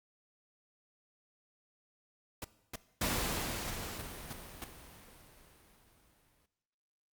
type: noise bursts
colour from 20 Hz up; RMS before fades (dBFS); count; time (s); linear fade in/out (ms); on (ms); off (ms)
pink; -41; 8; 2.42-4.642; 2; 24; 290
type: noise with exponential decay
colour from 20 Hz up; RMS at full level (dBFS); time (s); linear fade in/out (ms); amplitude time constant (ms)
pink; -32; 3.01-6.46; 5; 750
effects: noise-tail reverb RT60 1.0 s tail -17 dB re dry + Opus 48 kbps